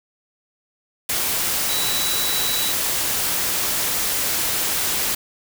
sine tone in noise, 3925 Hz, B7, 11 cents flat, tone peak -25 dBFS, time 1.69-2.72 s, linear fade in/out 5 ms, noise white, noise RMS -22 dBFS, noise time 1.09-5.15 s, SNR -6 dB, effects none

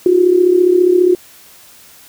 sine tone with amplitude modulation, 360 Hz, F#4, 47 cents flat, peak -4 dBFS, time 0.06-1.15 s, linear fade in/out 2 ms, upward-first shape sine, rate 34.8 Hz, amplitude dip 70%, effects white hiss -42 dBFS RMS until 2.08 s

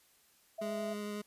sine tone, 659.3 Hz, E5, in tune, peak -37 dBFS, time 0.58-0.94 s, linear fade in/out 10 ms
25% pulse tone with vibrato, 207.7 Hz, G#3, in tune, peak -34 dBFS, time 0.61-1.22 s, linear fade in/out 10 ms, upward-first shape sine, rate 11 Hz, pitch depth 9 cents each way
effects white hiss -67 dBFS RMS until 1.26 s + resampled to 32000 Hz

